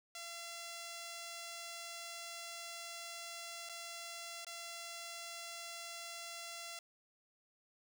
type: tone with dropouts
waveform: 5% pulse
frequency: 681 Hz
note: F5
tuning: 44 cents flat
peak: -34 dBFS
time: 0.15-6.79 s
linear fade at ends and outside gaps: 2 ms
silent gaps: 3.69-3.695 / 4.448-4.467 s
effects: 12-bit